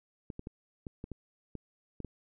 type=clicks; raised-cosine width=3 ms; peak=-27 dBFS; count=9; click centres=0.302 / 0.394 / 0.471 / 0.868 / 1.041 / 1.117 / 1.553 / 2.003 / 2.047 s; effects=none